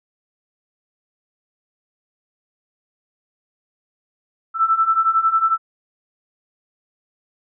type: beating tone pair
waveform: sine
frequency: 1318.5 / 1329.5 Hz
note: E6 / E6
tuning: 0 / +14 cents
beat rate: 11 Hz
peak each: -19 / -16 dBFS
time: 4.54-5.58 s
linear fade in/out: 50 ms
effects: none